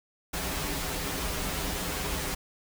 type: noise with comb filter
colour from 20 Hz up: pink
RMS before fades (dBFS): -32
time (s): 0.33-2.35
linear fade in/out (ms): 10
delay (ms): 8.7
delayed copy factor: -0.75
effects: none